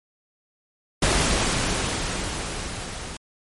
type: noise with level ramp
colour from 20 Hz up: pink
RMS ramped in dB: -19 to -35 dBFS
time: 1.02-3.17 s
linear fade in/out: 5 ms
effects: low-pass 12000 Hz 12 dB/octave + MP3 48 kbps